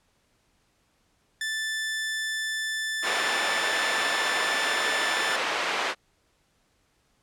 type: tone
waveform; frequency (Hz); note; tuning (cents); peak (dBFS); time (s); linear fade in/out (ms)
sawtooth; 1760; A6; 0; -24; 1.41-5.36; 2
type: band-pass noise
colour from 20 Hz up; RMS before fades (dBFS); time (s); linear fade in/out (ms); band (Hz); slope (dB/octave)
white; -28; 3.02-5.95; 50; 440 to 2300; 12
effects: pink hiss -68 dBFS RMS until 7.22 s + low-pass 10000 Hz 12 dB/octave